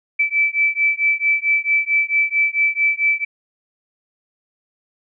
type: beating tone pair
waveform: sine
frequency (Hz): 2314 / 2318.5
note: D7 / D7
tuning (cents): -26 / -23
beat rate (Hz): 4.5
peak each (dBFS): -18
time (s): 0.19-3.25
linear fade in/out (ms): 10
effects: none